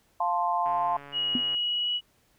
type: chord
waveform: sine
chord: F major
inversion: none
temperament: equal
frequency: 698.5 / 880 / 1046.5 Hz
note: F5 / A5 / C6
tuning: 0 / 0 / 0 cents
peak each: -28 dBFS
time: 0.2-0.97 s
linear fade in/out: 5 ms
type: click train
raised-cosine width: 0.5 ms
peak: -30 dBFS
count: 127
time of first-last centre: 0.66-1.547 s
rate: 142 Hz
type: tone with pitch glide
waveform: sine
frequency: 2900 to 2925 Hz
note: F#7 to F#7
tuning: -35 to -21 cents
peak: -25 dBFS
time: 1.12-2.01 s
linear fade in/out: 50 ms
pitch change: +14 cents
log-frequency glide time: 1.43-1.9 s
type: tone with exponential decay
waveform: sine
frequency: 246.9 Hz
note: B3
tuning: in tune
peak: -21 dBFS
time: 1.35-1.44 s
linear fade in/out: 2 ms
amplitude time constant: 19 ms
effects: pink hiss -66 dBFS RMS until 2.38 s